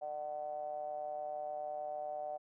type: ring-modulated tone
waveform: triangle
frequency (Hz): 73.4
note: D2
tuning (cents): 0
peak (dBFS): -33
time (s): 0.01-2.38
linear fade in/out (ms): 20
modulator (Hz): 675
effects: none